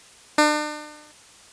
10% pulse tone with exponential decay, 300.7 Hz, D4, 41 cents sharp, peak -4 dBFS, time 0.38-1.12 s, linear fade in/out 5 ms, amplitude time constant 160 ms, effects white hiss -49 dBFS RMS until 1.52 s + resampled to 22050 Hz

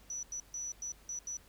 sine tone bursts at uneven times, 5920 Hz, F#8, in tune, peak -37 dBFS, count 6, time 0.1-0.23 / 0.32-0.4 / 0.54-0.72 / 0.82-0.92 / 1.09-1.19 / 1.27-1.37 s, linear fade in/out 2 ms, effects added 50 Hz sine -62 dBFS peak until 1.48 s + pink hiss -62 dBFS RMS until 1.48 s

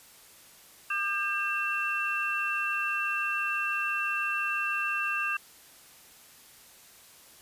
sine tone cluster, 1205 / 1597 / 2697 Hz, D6 / G6 / E7, +44 / +32 / +39 cents, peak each -33 / -32 / -30 dBFS, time 0.9-5.37 s, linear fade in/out 5 ms, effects white hiss -54 dBFS RMS until 7.41 s + resampled to 32000 Hz

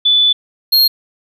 sine / square tone pair in turn, 3480 / 4245 Hz, A7 / C8, -20 / +24 cents, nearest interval minor third, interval 344 cents, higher second, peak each -8 dBFS, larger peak neither, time 0.05-0.33 / 0.72-0.88 s, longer first, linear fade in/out 10 ms, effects none

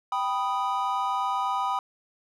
triangle chord, G augmented, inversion none, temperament equal, 784 / 987.8 / 1244.5 Hz, G5 / B5 / D#6, 0 / 0 / 0 cents, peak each -28 / -26 / -28 dBFS, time 0.12-1.79 s, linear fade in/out 2 ms, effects none

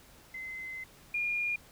sine tone pair in turn, 2056 / 2421 Hz, C7 / D#7, -31 / -48 cents, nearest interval minor third, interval 283 cents, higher second, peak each -38 / -29 dBFS, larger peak second, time 0.34-0.84 / 1.14-1.56 s, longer first, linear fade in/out 5 ms, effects pink hiss -57 dBFS RMS until 1.71 s

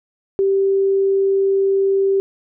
sine tone, 390.4 Hz, G4, 7 cents flat, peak -13 dBFS, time 0.39-2.2 s, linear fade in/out 0 ms, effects none

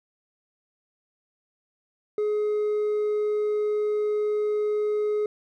sine tone with hard clipping, 421 Hz, G#4, 24 cents sharp, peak -23 dBFS, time 2.18-5.26 s, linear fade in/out 2 ms, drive 2 dB, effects none

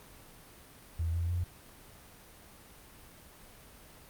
sine tone with pitch steps, 82.41 / 85.02 / 87.71 Hz, E2 / F2 / F2, 0 / -46 / +8 cents, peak -29 dBFS, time 0.99-1.44 s, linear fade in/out 5 ms, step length 150 ms, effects pink hiss -54 dBFS RMS until 4.09 s + Opus 32 kbps

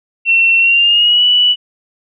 sine tone with pitch glide, 2710 to 2955 Hz, E7 to F#7, +47 to -3 cents, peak -7 dBFS, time 0.25-1.56 s, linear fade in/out 50 ms, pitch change +150 cents, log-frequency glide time 0.59-1.24 s, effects none

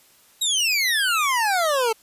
25% pulse exponential sweep, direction down, 3877 to 432.9 Hz, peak -15 dBFS, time 0.41-1.93 s, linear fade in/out 10 ms, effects white hiss -55 dBFS RMS until 2.02 s + resampled to 32000 Hz

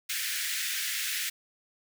pink high-pass noise, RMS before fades -32 dBFS, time 0.09-1.3 s, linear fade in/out 10 ms, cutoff 1600 Hz, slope 48 dB/octave, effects none

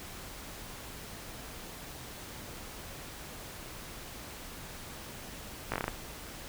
slowing click train, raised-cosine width 0.5 ms, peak -16 dBFS, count 7, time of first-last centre 5.72-5.881 s, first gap 17 ms, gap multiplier 1.18, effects pink hiss -45 dBFS RMS until 6.48 s

